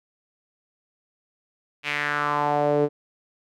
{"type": "tone with band-pass filter sweep", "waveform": "sawtooth", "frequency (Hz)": 146.83, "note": "D3", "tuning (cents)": 0, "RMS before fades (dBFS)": -23, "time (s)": [1.83, 2.89], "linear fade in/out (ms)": 50, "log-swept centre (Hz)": [2600, 410], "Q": 3.3, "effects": []}